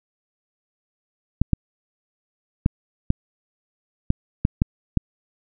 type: clicks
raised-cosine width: 5 ms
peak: -4 dBFS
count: 8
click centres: 1.416 / 1.533 / 2.661 / 3.104 / 4.104 / 4.451 / 4.619 / 4.973 s
effects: none